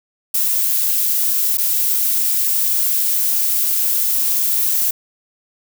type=noise with dropouts; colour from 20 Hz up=violet; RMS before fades=-17 dBFS; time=0.34-4.91 s; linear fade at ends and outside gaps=5 ms; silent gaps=1.573-1.581 s; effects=none